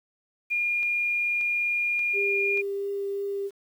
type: tone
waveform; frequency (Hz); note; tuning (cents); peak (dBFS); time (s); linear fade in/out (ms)
sine; 2419; D#7; -49; -23; 0.5-2.62; 20
type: click train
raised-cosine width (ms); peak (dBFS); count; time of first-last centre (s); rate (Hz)
0.2; -27; 4; 0.83-2.574; 1.72
type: tone with vibrato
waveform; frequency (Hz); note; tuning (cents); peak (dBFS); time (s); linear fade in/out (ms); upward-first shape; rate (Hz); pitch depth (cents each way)
sine; 399.1; G4; +31; -27; 2.13-3.51; 50; triangle; 2.9; 9
effects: 9-bit